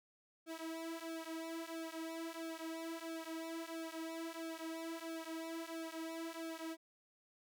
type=tone with flanger; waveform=sawtooth; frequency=326.8 Hz; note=E4; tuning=15 cents flat; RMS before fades=-45 dBFS; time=0.46-6.77 s; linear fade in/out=50 ms; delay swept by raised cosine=2 to 5.5 ms; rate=1.5 Hz; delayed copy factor=-0.95; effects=none